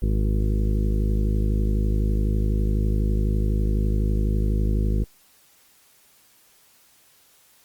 harmonic tone with a mistuned harmonic, 52 Hz, G#1, 3 cents sharp, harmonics 1 / 2 / 3 / 4 / 5 / 6 / 7 / 8 / 9, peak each -20 / -26 / -32 / -30 / -38 / -37 / -35 / -42 / -41 dBFS, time 0.02-5.04 s, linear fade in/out 5 ms, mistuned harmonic 9, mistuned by +36 cents, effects white hiss -57 dBFS RMS until 7.64 s + Opus 32 kbps

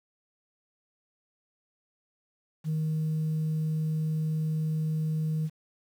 sine tone, 156.6 Hz, D#3, 11 cents sharp, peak -24 dBFS, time 2.64-5.5 s, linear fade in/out 50 ms, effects tanh soft clip ceiling -24 dBFS + 9-bit

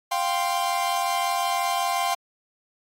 45% pulse chord, F suspended second, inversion none, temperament equal, 698.5 / 784 / 1046.5 Hz, F5 / G5 / C6, 0 / 0 / 0 cents, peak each -27 dBFS, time 0.11-2.15 s, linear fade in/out 10 ms, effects AAC 48 kbps

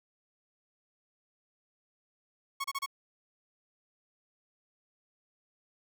sawtooth tone bursts, 1102 Hz, C#6, 11 cents flat, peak -28 dBFS, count 4, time 2.6-2.862 s, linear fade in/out 10 ms, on 43 ms, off 30 ms, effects none

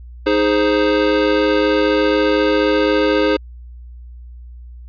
square chord, Ab major, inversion second, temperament equal, 311.1 / 415.3 / 523.3 Hz, Eb4 / Ab4 / C5, 0 / 0 / 0 cents, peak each -18 dBFS, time 0.26-3.37 s, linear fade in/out 10 ms, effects added 60 Hz sine -33 dBFS peak until 4.88 s + resampled to 11025 Hz

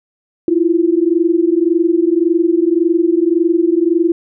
sine tone pair together, 327.4 / 349.2 Hz, E4 / F4, -12 / 0 cents, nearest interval minor second, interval 112 cents, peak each -13 dBFS, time 0.48-4.12 s, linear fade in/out 2 ms, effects none

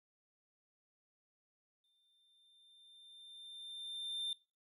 triangle tone with exponential growth, 3588 Hz, A7, 33 cents sharp, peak -34 dBFS, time 1.84-4.33 s, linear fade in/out 2 ms, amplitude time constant 540 ms, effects noise-tail reverb RT60 0.3 s tail -19 dB re dry + resampled to 32000 Hz

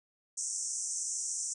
pink band-pass noise, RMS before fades -36 dBFS, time 0.37-1.54 s, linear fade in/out 10 ms, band 5700 to 8900 Hz, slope 96 dB/octave, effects none

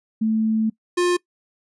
sine / square tone pair in turn, 220 / 354.4 Hz, A3 / F4, 0 / +25 cents, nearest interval minor sixth, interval 825 cents, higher second, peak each -17 dBFS, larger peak neither, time 0.21-0.7 / 0.97-1.17 s, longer first, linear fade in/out 10 ms, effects noise-tail reverb RT60 0.1 s tail -22 dB re dry + resampled to 24000 Hz

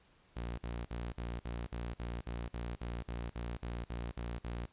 sawtooth tone bursts, 58.7 Hz, A#1, 13 cents sharp, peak -34 dBFS, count 16, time 0.36-4.66 s, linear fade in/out 10 ms, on 220 ms, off 52 ms, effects pink hiss -67 dBFS RMS until 4.72 s + resampled to 8000 Hz

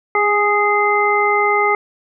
harmonic tone with a mistuned harmonic, 415.3 Hz, G#4, in tune, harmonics 1 / 2 / 3 / 5, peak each -18 / -18 / -18 / -18 dBFS, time 0.15-1.75 s, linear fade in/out 2 ms, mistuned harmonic 1, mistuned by -17 cents, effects none

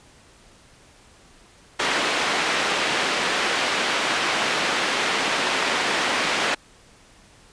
white band-pass noise, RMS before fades -23 dBFS, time 1.79-6.55 s, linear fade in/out 10 ms, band 250 to 2800 Hz, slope 12 dB/octave, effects pink hiss -52 dBFS RMS until 7.52 s + resampled to 22050 Hz

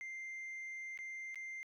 sine tone with dropouts, 2093 Hz, C7, in tune, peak -40 dBFS, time 0.01-1.63 s, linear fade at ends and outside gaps 0 ms, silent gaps 0.975-0.989 / 1.345-1.357 s, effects tanh soft clip ceiling -42 dBFS

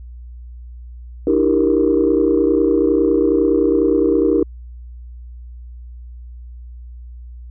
sine chord, E half-diminished seventh, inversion third, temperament equal with one note detuned, 299.8 / 329.6 / 392 / 466.2 Hz, D4 / E4 / G4 / Bb4, +36 / 0 / 0 / 0 cents, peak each -17 dBFS, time 1.27-4.43 s, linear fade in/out 2 ms, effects tanh soft clip ceiling -4 dBFS + added 60 Hz sine -32 dBFS peak until 7.5 s

